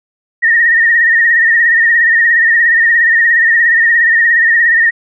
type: tone with vibrato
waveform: sine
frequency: 1850 Hz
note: A#6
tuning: 14 cents flat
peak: -6 dBFS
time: 0.42-4.91 s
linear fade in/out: 20 ms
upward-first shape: sine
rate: 17 Hz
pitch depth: 58 cents each way
effects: none